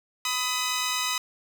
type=tone pair together; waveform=10% pulse; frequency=1000 / 1262.2 Hz; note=B5 / D#6; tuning=+21 / +24 cents; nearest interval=major third; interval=403 cents; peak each=-20 dBFS; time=0.25-1.18 s; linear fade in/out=2 ms; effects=none